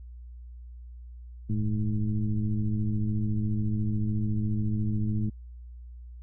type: tone with frequency modulation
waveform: sine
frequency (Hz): 110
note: A2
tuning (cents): 0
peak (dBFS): -24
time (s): 1.49-5.3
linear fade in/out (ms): 10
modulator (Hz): 103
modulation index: 1.2
effects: added 60 Hz sine -41 dBFS peak until 6.22 s